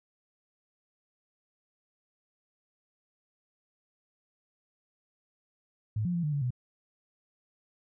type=tone with pitch steps; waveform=sine; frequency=107.4 / 176.5 / 171.4 / 150.1 / 142.8 / 124.4 Hz; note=A2 / F3 / F3 / D3 / D3 / B2; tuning=-41 / +19 / -32 / +38 / -48 / +13 cents; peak=-27 dBFS; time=5.96-6.506 s; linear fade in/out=5 ms; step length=91 ms; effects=none